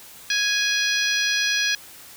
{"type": "harmonic tone", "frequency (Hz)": 830.6, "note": "G#5", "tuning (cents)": 0, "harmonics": [2, 3, 4, 5, 6, 7], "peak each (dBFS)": [-24, -26, -27, -28, -29, -29], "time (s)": [0.3, 1.75], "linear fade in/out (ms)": 2, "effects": ["white hiss -44 dBFS RMS until 2.16 s"]}